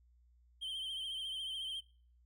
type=tone with vibrato; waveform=triangle; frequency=3136 Hz; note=G7; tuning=in tune; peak=-37 dBFS; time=0.61-1.81 s; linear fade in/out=20 ms; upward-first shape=triangle; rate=14 Hz; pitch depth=65 cents each way; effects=noise-tail reverb RT60 0.5 s tail -25 dB re dry + added 60 Hz sine -64 dBFS peak until 2.25 s